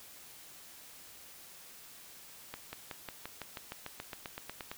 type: accelerating click train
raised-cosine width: 0.3 ms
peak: -24 dBFS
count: 16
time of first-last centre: 2.54-4.715 s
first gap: 190 ms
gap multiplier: 0.96
effects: white hiss -53 dBFS RMS until 4.77 s